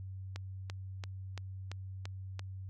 click train, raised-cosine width 0.2 ms, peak -25 dBFS, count 7, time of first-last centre 0.36-2.394 s, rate 2.95 Hz, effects added 95 Hz sine -41 dBFS peak until 2.69 s

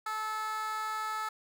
15% pulse tone with high-pass filter, 433.8 Hz, A4, 25 cents flat, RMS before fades -35 dBFS, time 0.06-1.29 s, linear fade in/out 5 ms, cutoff 1100 Hz, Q 5.6, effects none

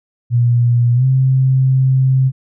sine tone with pitch glide, 120 to 131.62 Hz, B2 to C3, -49 to +11 cents, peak -9 dBFS, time 0.3-2.32 s, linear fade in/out 50 ms, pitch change +160 cents, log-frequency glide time 0.94-1.05 s, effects none

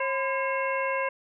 harmonic tone with a mistuned harmonic, 540 Hz, C#5, 45 cents flat, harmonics 1 / 2 / 3 / 4 / 5, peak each -29 / -30 / -34 / -33 / -36 dBFS, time 0-1.09 s, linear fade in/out 5 ms, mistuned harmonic 2, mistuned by -100 cents, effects none

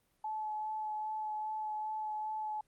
sine tone with vibrato, 860 Hz, A5, 40 cents flat, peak -35 dBFS, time 0.24-2.61 s, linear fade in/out 5 ms, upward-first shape sine, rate 2.5 Hz, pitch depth 13 cents each way, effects pink hiss -75 dBFS RMS until 2.67 s + Opus 32 kbps

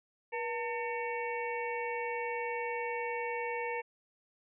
harmonic tone with a mistuned harmonic, 450 Hz, A4, 39 cents sharp, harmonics 1 / 2 / 4 / 5 / 6, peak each -37 / -38 / -44 / -40 / -46 dBFS, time 0.32-3.82 s, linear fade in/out 20 ms, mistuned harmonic 1, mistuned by +110 cents, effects none

